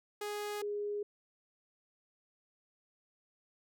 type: tone pair in turn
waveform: sawtooth / sine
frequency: 415.3 / 412.7 Hz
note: G#4 / G#4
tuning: 0 / -11 cents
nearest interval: unison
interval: 11 cents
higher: first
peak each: -33 / -34 dBFS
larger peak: first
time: 0.21-0.62 / 0.62-1.03 s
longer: neither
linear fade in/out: 5 ms
effects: none